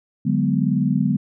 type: chord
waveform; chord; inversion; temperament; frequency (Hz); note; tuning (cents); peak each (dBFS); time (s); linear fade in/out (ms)
sine; G# half-diminished seventh; second; equal with one note detuned; 146.83 / 185 / 206 / 246.9; D3 / F#3 / G#3 / B3; 0 / 0 / -14 / 0; -22; 0.25-1.17; 10
effects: none